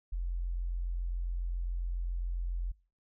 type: tone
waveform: sine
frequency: 43.65 Hz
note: F1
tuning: in tune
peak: -31 dBFS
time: 0.12-2.72 s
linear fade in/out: 10 ms
effects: noise-tail reverb RT60 0.4 s tail -24 dB re dry